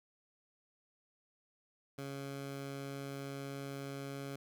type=tone; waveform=15% pulse; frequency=138.59 Hz; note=C#3; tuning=in tune; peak=-35 dBFS; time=1.98-4.36 s; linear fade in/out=5 ms; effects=none